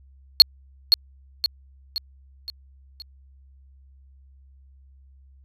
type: tone with echo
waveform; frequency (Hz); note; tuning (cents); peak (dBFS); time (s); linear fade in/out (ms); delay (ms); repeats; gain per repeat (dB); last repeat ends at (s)
triangle; 4324; C#8; -44; -4; 0.4-0.42; 0; 520; 5; -6; 3.02
effects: added 67 Hz sine -49 dBFS peak until 5.44 s